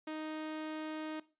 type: tone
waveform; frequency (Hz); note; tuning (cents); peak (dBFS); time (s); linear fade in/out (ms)
sawtooth; 311.1; D#4; 0; -35; 0.07-1.2; 5
effects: noise-tail reverb RT60 0.3 s tail -18 dB re dry + resampled to 8000 Hz